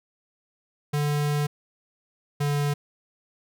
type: tone pair in turn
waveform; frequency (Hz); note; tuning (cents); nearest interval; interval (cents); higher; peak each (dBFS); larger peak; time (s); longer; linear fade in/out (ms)
square; 146.83 / 144.89; D3 / D3; 0 / -23; unison; 23; first; -23; neither; 0.93-1.47 / 2.4-2.74; first; 10
effects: none